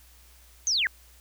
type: linear sweep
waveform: sine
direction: down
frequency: 6500 to 1489 Hz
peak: -22 dBFS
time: 0.67-0.87 s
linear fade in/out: 0 ms
effects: added 60 Hz sine -54 dBFS peak until 1.2 s + white hiss -57 dBFS RMS until 1.2 s